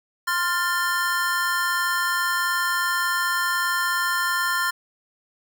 square chord, F major, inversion second, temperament equal with one note detuned, 1046.5 / 1396.9 / 1778.4 Hz, C6 / F6 / A6, 0 / 0 / +18 cents, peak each -27 / -26 / -26 dBFS, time 0.27-4.71 s, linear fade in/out 10 ms, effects none

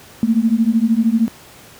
sine beating tone pair, 220 / 233 Hz, A3 / A#3, 0 / -1 cents, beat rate 13 Hz, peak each -15 / -15 dBFS, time 0.23-1.28 s, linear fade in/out 0 ms, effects pink hiss -42 dBFS RMS until 1.79 s + high-pass 80 Hz 12 dB/octave

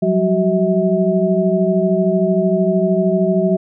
sine tone cluster, 179.6 / 192.7 / 376 / 645 Hz, F3 / G3 / F#4 / E5, +49 / -29 / +28 / -38 cents, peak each -18 dBFS, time 0.02-3.57 s, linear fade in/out 10 ms, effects none

